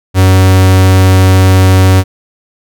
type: tone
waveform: 45% pulse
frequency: 94 Hz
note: F#2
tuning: 28 cents sharp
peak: -3 dBFS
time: 0.14-2.04 s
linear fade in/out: 50 ms
effects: none